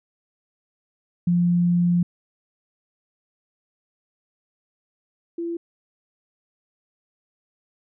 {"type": "tone pair in turn", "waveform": "sine", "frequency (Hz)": [174.61, 338.5], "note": ["F3", "E4"], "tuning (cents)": [0, 46], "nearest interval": "major seventh", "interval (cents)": 1146, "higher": "second", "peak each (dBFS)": [-16, -25], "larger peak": "first", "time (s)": [[1.27, 2.03], [5.38, 5.57]], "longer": "first", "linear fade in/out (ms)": 5, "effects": []}